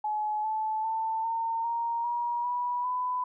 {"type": "tone with pitch steps", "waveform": "sine", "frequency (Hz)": [850, 869.9, 890.2, 911, 932.3, 954.1, 976.4, 999.2], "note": ["G#5", "A5", "A5", "A#5", "A#5", "A#5", "B5", "B5"], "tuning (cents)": [40, -20, 20, -40, 0, 40, -20, 20], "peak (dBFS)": -27, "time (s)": [0.04, 3.24], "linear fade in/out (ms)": 5, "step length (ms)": 400, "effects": []}